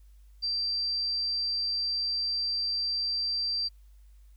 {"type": "tone", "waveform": "sine", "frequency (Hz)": 4699, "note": "D8", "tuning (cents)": 0, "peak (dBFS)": -27, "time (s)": [0.42, 3.69], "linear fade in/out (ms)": 20, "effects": ["added 50 Hz sine -51 dBFS peak until 4.36 s", "white hiss -72 dBFS RMS until 4.36 s"]}